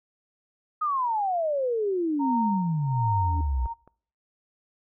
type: exponential sweep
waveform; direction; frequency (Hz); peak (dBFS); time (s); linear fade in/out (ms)
sine; down; 1267 to 58.27; -23; 0.81-3.67; 10
type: tone with tremolo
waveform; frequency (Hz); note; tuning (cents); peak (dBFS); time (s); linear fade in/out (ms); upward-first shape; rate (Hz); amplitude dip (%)
sine; 924; A#5; -16; -24; 2.19-3.74; 20; sine; 1.3; 90
type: tone with exponential growth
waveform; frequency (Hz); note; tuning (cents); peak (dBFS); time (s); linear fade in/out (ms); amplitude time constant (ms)
sine; 287.4; D4; -37; -32; 3.04-3.41; 2; 79
type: clicks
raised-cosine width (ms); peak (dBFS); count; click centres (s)
1; -32 / -37; 2; 3.658 / 3.876
effects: noise-tail reverb RT60 0.6 s tail -25 dB re dry